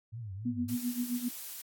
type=tone with vibrato; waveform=sine; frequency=105.8 Hz; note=G#2; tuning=33 cents sharp; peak=-38 dBFS; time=0.12-0.76 s; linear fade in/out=20 ms; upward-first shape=triangle; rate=3.5 Hz; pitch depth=250 cents each way
type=tone with tremolo; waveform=sine; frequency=243.7 Hz; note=B3; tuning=23 cents flat; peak=-28 dBFS; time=0.45-1.29 s; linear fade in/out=10 ms; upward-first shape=sine; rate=7.6 Hz; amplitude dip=80%
type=noise; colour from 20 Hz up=blue; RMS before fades=-42 dBFS; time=0.68-1.62 s; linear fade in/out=10 ms
effects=AAC 64 kbps